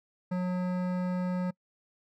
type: tone with hard clipping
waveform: sine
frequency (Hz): 181.4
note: F#3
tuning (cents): -34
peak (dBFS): -30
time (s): 0.31-1.51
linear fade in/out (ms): 10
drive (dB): 15
effects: noise-tail reverb RT60 0.1 s tail -26 dB re dry